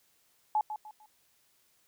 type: tone with echo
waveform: sine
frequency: 853 Hz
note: G#5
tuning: 46 cents sharp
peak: -24 dBFS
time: 0.55-0.61 s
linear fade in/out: 2 ms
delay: 150 ms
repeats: 3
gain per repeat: -10 dB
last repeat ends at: 1.06 s
effects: white hiss -69 dBFS RMS until 1.87 s